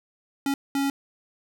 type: tone bursts at uneven times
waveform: square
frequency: 277.2 Hz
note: C#4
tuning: in tune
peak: -23 dBFS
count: 2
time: 0.46-0.54 / 0.75-0.9 s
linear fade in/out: 2 ms
effects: none